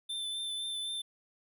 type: tone with vibrato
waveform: square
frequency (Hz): 3543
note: A7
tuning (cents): +11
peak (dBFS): -35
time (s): 0.09-1.02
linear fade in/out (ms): 10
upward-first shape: triangle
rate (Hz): 3.9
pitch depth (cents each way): 22
effects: none